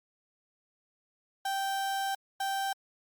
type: tone bursts at uneven times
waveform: 35% pulse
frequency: 782 Hz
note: G5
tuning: 4 cents flat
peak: -28 dBFS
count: 2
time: 1.45-2.15 / 2.4-2.73 s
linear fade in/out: 5 ms
effects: Opus 48 kbps